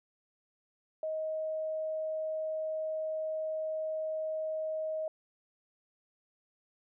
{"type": "tone", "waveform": "sine", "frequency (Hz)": 629, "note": "D#5", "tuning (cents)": 19, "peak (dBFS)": -32, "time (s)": [1.03, 5.08], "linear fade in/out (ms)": 2, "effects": []}